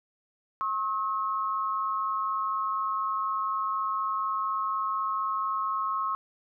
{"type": "tone pair together", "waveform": "sine", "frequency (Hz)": [1078.9, 1283], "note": ["C#6", "E6"], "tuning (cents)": [-47, -47], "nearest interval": "minor third", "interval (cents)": 300, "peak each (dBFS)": [-28, -31], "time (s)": [0.61, 6.15], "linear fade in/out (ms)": 0, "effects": []}